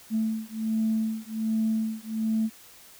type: beating tone pair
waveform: sine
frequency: 220 / 221.3 Hz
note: A3 / A3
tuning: 0 / +10 cents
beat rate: 1.3 Hz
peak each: -27 dBFS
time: 0.1-2.5 s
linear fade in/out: 50 ms
effects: tanh soft clip ceiling -17 dBFS + white hiss -51 dBFS RMS until 2.99 s

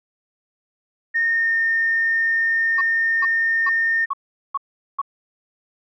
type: tone with pitch glide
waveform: sine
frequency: 1837 to 1822.2 Hz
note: A#6 to A#6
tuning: -26 to -40 cents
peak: -16 dBFS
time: 1.14-4.06 s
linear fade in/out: 20 ms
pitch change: -14 cents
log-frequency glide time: 1.25-1.58 s
type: tone bursts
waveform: sine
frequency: 1110 Hz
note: C#6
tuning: 2 cents sharp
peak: -19 dBFS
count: 6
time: 2.78-5.016 s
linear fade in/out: 5 ms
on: 31 ms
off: 410 ms
effects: tanh soft clip ceiling -9 dBFS

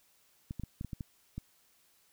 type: clicks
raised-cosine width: 5 ms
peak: -26 dBFS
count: 8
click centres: 0.509 / 0.597 / 0.636 / 0.811 / 0.847 / 0.932 / 1.008 / 1.38 s
effects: white hiss -68 dBFS RMS until 2.12 s

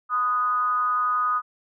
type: tone with frequency modulation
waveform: sine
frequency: 1241 Hz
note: D#6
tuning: 5 cents flat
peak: -20 dBFS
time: 0.09-1.42 s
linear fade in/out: 50 ms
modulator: 229 Hz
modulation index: 0.45
effects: none

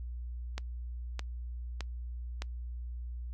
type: click train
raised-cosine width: 0.2 ms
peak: -20 dBFS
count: 4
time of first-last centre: 0.58-2.42 s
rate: 1.63 Hz
effects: noise-tail reverb RT60 0.1 s tail -24 dB re dry + added 60 Hz sine -37 dBFS peak until 3.33 s

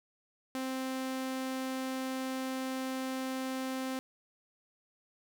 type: tone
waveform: sawtooth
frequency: 261.6 Hz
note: C4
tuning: in tune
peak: -30 dBFS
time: 0.55-3.99 s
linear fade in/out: 0 ms
effects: none

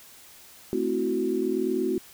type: chord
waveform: sine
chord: F# half-diminished seventh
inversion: first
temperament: equal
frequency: 220 / 261.6 / 329.6 / 370 Hz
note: A3 / C4 / E4 / F#4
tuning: 0 / 0 / 0 / 0 cents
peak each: -32 / -30 / -30 / -26 dBFS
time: 0.73-1.98 s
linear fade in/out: 0 ms
effects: white hiss -50 dBFS RMS until 2.13 s

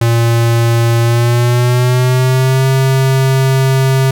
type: tone with pitch glide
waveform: square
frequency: 116.54 to 133.1 Hz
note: A#2 to C3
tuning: 0 to +30 cents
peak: -9 dBFS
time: 0.01-4.11 s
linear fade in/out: 5 ms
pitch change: +230 cents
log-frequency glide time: 1.01-2.67 s
effects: none

